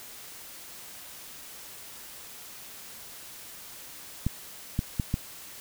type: clicks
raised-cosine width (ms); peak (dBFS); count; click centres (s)
5; -13; 4; 4.266 / 4.791 / 4.998 / 5.141
effects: white hiss -45 dBFS RMS until 5.6 s